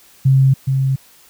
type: tone with echo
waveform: sine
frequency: 134 Hz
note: C3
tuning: 42 cents sharp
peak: -8 dBFS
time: 0.25-0.54 s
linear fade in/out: 10 ms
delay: 420 ms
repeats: 1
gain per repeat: -5 dB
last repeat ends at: 0.96 s
effects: white hiss -48 dBFS RMS until 1.29 s